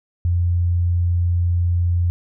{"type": "tone", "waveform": "sine", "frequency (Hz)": 87.2, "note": "F2", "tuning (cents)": -2, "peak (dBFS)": -15, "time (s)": [0.25, 2.1], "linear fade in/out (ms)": 0, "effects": []}